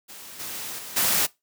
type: noise with level steps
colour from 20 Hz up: white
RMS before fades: -42 / -34 / -38 / -22 dBFS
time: 0.08-1.27 s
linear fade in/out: 20 ms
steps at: 0.39 / 0.78 / 0.96 s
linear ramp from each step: 10 ms
effects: noise-tail reverb RT60 0.2 s tail -21 dB re dry + high-pass 100 Hz 12 dB/octave